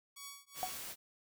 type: tone with tremolo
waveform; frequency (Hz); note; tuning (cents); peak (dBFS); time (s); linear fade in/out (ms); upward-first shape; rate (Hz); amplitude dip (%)
5% pulse; 1124; C#6; +24; -33; 0.16-0.89; 10; triangle; 2.5; 100
type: noise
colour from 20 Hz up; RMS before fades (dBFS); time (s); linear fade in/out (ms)
white; -45; 0.54-0.96; 50
type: tone with exponential decay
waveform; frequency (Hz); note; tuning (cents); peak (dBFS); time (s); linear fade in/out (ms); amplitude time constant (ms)
sine; 740; F#5; 0; -29; 0.63-0.72; 0; 18
effects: none